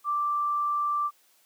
sine tone, 1174.7 Hz, D6, in tune, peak -24 dBFS, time 0.04-1.11 s, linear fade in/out 50 ms, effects white hiss -63 dBFS RMS until 1.45 s + high-pass 300 Hz 12 dB/octave

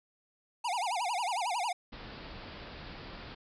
square tone with vibrato, 830 Hz, G#5, 1 cent flat, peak -31 dBFS, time 0.64-1.73 s, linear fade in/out 10 ms, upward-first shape sine, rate 11 Hz, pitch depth 300 cents each way
pink low-pass noise, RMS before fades -46 dBFS, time 1.92-3.35 s, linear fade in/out 10 ms, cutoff 5000 Hz, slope 96 dB/octave
effects resampled to 24000 Hz

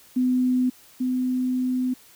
sine tone pair in turn, 252.8 / 253.9 Hz, B3 / B3, +41 / +48 cents, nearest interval unison, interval 7 cents, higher second, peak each -18 / -21 dBFS, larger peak first, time 0.16-0.7 / 1-1.94 s, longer second, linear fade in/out 10 ms, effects white hiss -52 dBFS RMS until 2.15 s

